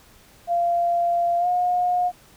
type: tone with pitch glide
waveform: sine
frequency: 691 to 717.4 Hz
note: F5 to F5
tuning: -19 to +46 cents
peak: -18 dBFS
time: 0.47-2.12 s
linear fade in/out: 50 ms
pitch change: +65 cents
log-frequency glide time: 1.39-1.47 s
effects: pink hiss -52 dBFS RMS until 2.36 s